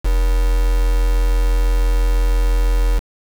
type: tone with quantisation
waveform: sine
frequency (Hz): 43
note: F1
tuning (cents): -26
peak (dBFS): -12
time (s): 0.04-3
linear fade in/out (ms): 20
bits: 4
effects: none